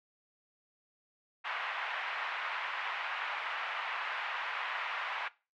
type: band-pass noise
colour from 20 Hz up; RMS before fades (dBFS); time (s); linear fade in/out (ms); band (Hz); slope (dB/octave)
pink; -37; 1.44-5.29; 20; 880 to 2700; 24
effects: noise-tail reverb RT60 0.3 s tail -20 dB re dry + MP3 96 kbps